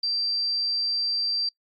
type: tone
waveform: sine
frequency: 4699 Hz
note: D8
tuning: in tune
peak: -23 dBFS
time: 0.03-1.49 s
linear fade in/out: 5 ms
effects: noise-tail reverb RT60 0.1 s tail -24 dB re dry + AAC 32 kbps